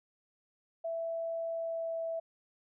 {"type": "tone with pitch glide", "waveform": "sine", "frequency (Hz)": [662, 658.2], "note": ["E5", "E5"], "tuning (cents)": [7, -3], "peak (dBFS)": -33, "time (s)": [0.84, 2.2], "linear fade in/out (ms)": 10, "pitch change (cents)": -10, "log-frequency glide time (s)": [1.51, 2.03], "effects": []}